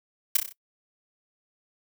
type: noise with echo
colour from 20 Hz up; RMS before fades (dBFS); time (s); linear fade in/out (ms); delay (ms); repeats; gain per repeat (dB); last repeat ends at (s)
blue; -19; 0.35-0.37; 5; 31; 5; -5; 0.525
effects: noise-tail reverb RT60 0.1 s tail -21 dB re dry